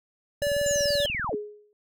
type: tone with vibrato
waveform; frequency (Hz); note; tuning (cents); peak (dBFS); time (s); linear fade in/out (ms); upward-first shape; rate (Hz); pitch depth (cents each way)
square; 575; D5; -37; -24; 0.42-1.06; 2; sine; 6.7; 9
type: click train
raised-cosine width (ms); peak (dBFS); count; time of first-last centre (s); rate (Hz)
5; -27; 19; 0.42-1.294; 20.6
type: linear sweep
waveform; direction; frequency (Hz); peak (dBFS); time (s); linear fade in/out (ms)
sine; down; 7270 to 192.9; -27; 0.66-1.35; 5
type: tone with exponential decay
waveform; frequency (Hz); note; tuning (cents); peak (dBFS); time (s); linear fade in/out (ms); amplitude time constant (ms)
sine; 417.8; G#4; +10; -24; 1.33-1.73; 1; 85
effects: none